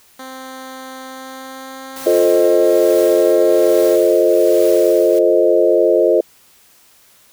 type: tone with pitch glide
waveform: 10% pulse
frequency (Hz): 261.6 to 268.5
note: C4 to C4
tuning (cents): 0 to +45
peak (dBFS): -22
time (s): 0.19-3.96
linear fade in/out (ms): 5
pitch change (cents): +45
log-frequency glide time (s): 1.04-2.66
type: noise with tremolo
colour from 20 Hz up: white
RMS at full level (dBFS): -30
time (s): 1.96-5.19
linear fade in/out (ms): 2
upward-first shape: triangle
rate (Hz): 1.2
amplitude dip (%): 60
type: chord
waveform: sine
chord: F dominant seventh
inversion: none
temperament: equal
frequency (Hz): 349.2 / 440 / 523.3 / 622.3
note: F4 / A4 / C5 / Eb5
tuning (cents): 0 / 0 / 0 / 0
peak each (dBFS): -15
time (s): 2.06-6.21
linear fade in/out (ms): 5
effects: white hiss -50 dBFS RMS until 7.32 s